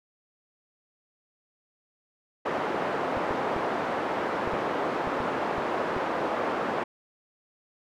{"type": "band-pass noise", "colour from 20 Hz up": "pink", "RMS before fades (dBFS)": -29, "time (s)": [2.45, 6.84], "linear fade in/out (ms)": 10, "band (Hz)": [380, 1200], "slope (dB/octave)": 12}
{"type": "clicks", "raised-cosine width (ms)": 3, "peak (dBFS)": -23, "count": 9, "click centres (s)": [3.171, 3.309, 3.564, 4.475, 4.535, 5.073, 5.204, 5.582, 5.965]}
{"effects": []}